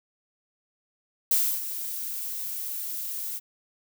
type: noise with ADSR envelope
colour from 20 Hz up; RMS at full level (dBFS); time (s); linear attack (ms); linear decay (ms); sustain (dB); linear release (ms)
violet; -21; 1.31-3.4; 3; 290; -12; 32
effects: none